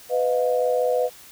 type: tone cluster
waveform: sine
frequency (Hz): 499 / 625 / 710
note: B4 / D#5 / F5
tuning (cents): +18 / +8 / +28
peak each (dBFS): -20 / -25 / -27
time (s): 0.09-1.1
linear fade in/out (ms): 50
effects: white hiss -46 dBFS RMS until 1.31 s